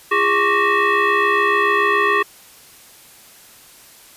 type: tone with frequency modulation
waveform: sine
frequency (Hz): 342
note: F4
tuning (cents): -36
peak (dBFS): -13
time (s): 0.11-2.23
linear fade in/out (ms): 10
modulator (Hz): 751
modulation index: 2.7
effects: white hiss -45 dBFS RMS until 4.16 s + resampled to 32000 Hz